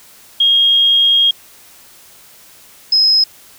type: tone pair in turn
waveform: sine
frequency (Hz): 3255 / 5116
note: G#7 / D#8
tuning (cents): -36 / +47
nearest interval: minor sixth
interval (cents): 783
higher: second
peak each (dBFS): -8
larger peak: neither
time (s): 0.4-1.31 / 2.92-3.24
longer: first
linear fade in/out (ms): 5
effects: white hiss -43 dBFS RMS until 3.58 s